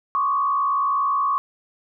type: tone with frequency modulation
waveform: sine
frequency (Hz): 1123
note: C#6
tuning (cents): +22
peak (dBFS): -18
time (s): 0.15-1.38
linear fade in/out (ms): 0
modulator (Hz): 60.8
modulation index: 0.86
effects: none